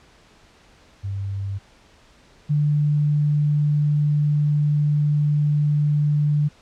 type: tone pair in turn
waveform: sine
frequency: 98.6 / 147.96 Hz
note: G2 / D3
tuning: +11 / +13 cents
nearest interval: perfect fifth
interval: 702 cents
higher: second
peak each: -24 / -16 dBFS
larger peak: second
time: 1.03-1.59 / 2.49-6.49 s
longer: second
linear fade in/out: 20 ms
effects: pink hiss -53 dBFS RMS until 6.61 s + low-pass 6000 Hz 12 dB/octave